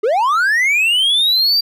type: linear sweep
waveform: triangle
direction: up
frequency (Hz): 390 to 4746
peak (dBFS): -10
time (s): 0.03-1.61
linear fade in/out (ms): 10
effects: none